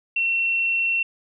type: tone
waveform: sine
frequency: 2715 Hz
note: F7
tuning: 50 cents flat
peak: -19 dBFS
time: 0.16-1.03 s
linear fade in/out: 5 ms
effects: none